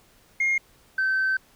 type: tone pair in turn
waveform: sine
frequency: 2135 / 1542.2 Hz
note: C7 / G6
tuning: +34 / -29 cents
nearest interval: tritone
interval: 563 cents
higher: first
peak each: -18 / -19 dBFS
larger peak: first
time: 0.4-0.58 / 0.98-1.37 s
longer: second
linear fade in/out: 5 ms
effects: tanh soft clip ceiling -18 dBFS + pink hiss -58 dBFS RMS until 1.55 s